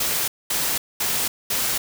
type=noise bursts; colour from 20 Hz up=white; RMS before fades=-23 dBFS; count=4; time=0-1.78 s; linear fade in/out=5 ms; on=280 ms; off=220 ms; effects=none